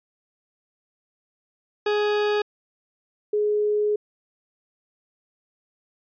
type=tone pair in turn; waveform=40% pulse / sine; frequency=417.3 / 419.2 Hz; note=G#4 / G#4; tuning=+8 / +16 cents; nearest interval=unison; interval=8 cents; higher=second; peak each=-19 dBFS; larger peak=neither; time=1.86-2.42 / 3.33-3.96 s; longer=second; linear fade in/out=5 ms; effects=resampled to 11025 Hz